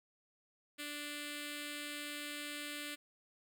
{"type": "tone with notch filter", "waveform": "5% pulse", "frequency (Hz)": 293.7, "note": "D4", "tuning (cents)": 0, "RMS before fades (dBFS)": -44, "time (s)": [0.78, 2.96], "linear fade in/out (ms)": 20, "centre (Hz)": 870, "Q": 0.7, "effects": []}